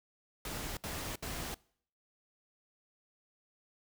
pink noise bursts, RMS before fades -40 dBFS, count 3, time 0.45-1.544 s, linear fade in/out 2 ms, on 320 ms, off 67 ms, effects noise-tail reverb RT60 0.6 s tail -24 dB re dry

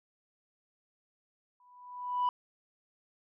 sine tone with exponential growth, 987.8 Hz, B5, in tune, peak -22 dBFS, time 1.6-2.29 s, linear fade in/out 2 ms, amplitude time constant 150 ms, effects tanh soft clip ceiling -24 dBFS

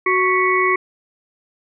harmonic tone with a mistuned harmonic, 370 Hz, F#4, in tune, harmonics 1 / 3 / 5 / 6, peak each -19 / -18 / -21 / -20 dBFS, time 0.06-0.76 s, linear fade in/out 5 ms, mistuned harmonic 5, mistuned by +100 cents, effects none

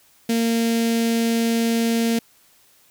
sawtooth tone with notch filter, 230 Hz, A#3, 23 cents flat, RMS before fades -20 dBFS, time 0.29-2.19 s, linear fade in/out 5 ms, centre 1100 Hz, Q 0.66, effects white hiss -56 dBFS RMS until 2.9 s

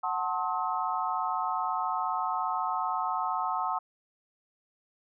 sine chord, F# diminished seventh, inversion none, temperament just, 740 / 888 / 1065.6 / 1278.7 Hz, F#5 / A5 / C6 / Eb6, 0 / +16 / +31 / +47 cents, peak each -33 dBFS, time 0.03-3.79 s, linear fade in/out 10 ms, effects none

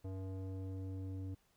square tone with low-pass filter sweep, 95 Hz, F#2, 46 cents sharp, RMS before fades -43 dBFS, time 0.04-1.35 s, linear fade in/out 10 ms, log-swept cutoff 580 to 320 Hz, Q 1.3, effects pink hiss -74 dBFS RMS until 1.56 s

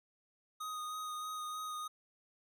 square tone with vibrato, 1244.5 Hz, D#6, in tune, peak -40 dBFS, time 0.6-1.88 s, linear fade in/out 10 ms, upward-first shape sine, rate 3.2 Hz, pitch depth 15 cents each way, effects none

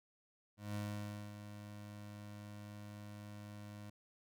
25% pulse tone with ADSR envelope, 103.83 Hz, G#2, in tune, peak -35 dBFS, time 0.57-3.9 s, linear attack 180 ms, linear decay 570 ms, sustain -10 dB, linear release 6 ms, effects none

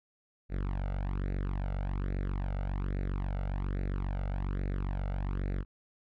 sawtooth tone with flanger, 47.4 Hz, F#1, 43 cents sharp, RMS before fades -33 dBFS, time 0.49-5.65 s, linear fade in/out 50 ms, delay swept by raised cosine 0.47 to 1.44 ms, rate 1.2 Hz, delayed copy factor +0.8, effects low-pass 2000 Hz 12 dB/octave

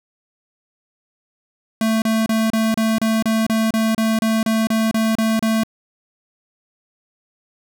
square tone bursts, 222 Hz, A3, 16 cents sharp, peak -16 dBFS, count 16, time 1.81-5.635 s, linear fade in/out 2 ms, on 210 ms, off 31 ms, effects none

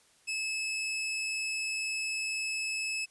sawtooth tone, 2598 Hz, E7, 26 cents flat, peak -28 dBFS, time 0.27-3.06 s, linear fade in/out 20 ms, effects white hiss -64 dBFS RMS until 3.1 s + resampled to 24000 Hz

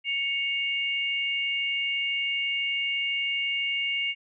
sine tone pair together, 2217 / 2812 Hz, C#7 / F7, 0 / +11 cents, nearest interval major third, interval 411 cents, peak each -28 dBFS, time 0.04-4.15 s, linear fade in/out 50 ms, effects none

